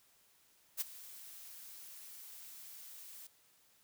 blue noise with ADSR envelope, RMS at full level -34 dBFS, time 0.77-3.27 s, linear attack 39 ms, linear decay 18 ms, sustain -18 dB, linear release 4 ms, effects white hiss -69 dBFS RMS until 3.83 s

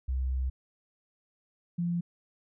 sine tone pair in turn, 64.7 / 172.73 Hz, C2 / F3, -19 / -19 cents, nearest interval octave + perfect fourth, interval 1700 cents, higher second, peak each -27 dBFS, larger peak neither, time 0.08-0.5 / 1.78-2.01 s, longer first, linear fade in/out 10 ms, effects none

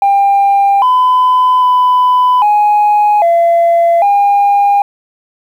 sine tone with pitch steps, 797 / 1008 / 1000 / 834 / 680 / 808 Hz, G5 / B5 / B5 / G#5 / F5 / G#5, +28 / +35 / +21 / +7 / -46 / -48 cents, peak -4 dBFS, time 0.02-4.82 s, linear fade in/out 2 ms, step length 800 ms, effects tanh soft clip ceiling -4 dBFS + 7-bit

